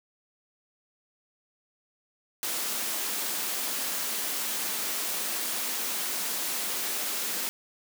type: high-pass noise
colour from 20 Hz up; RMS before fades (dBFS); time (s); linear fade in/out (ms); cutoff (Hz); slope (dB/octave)
white; -31; 2.43-7.49; 0; 180; 96
effects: none